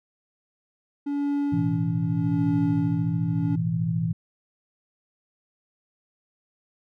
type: tone with tremolo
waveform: triangle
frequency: 285.3 Hz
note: C#4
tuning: 50 cents sharp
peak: -20 dBFS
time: 1.06-3.56 s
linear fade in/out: 10 ms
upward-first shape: sine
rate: 0.82 Hz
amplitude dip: 75%
type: chord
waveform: sine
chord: A suspended second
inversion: none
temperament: equal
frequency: 110 / 123.47 / 164.81 Hz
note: A2 / B2 / E3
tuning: 0 / 0 / 0 cents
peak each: -29 / -30 / -24 dBFS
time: 1.52-4.13 s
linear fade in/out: 10 ms
effects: none